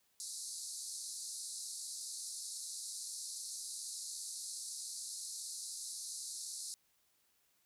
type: band-pass noise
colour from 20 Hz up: white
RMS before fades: -45 dBFS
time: 0.2-6.74 s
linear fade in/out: 0 ms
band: 4000 to 11000 Hz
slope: 96 dB/octave
effects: white hiss -75 dBFS RMS until 7.65 s